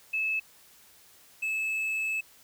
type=tone pair in turn; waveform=sine / triangle; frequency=2605 / 2605 Hz; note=E7 / E7; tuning=-21 / -21 cents; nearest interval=unison; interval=0 cents; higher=neither; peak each=-26 dBFS; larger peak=neither; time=0.13-0.4 / 1.42-2.21 s; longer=second; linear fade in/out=10 ms; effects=white hiss -57 dBFS RMS until 2.43 s